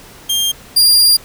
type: tone pair in turn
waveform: sawtooth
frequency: 3200 / 4795 Hz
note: G7 / D8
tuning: +35 / +35 cents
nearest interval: perfect fifth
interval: 700 cents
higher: second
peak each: -10 / -4 dBFS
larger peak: second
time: 0.29-0.52 / 0.76-1.17 s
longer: second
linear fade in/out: 10 ms
effects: pink hiss -39 dBFS RMS until 1.24 s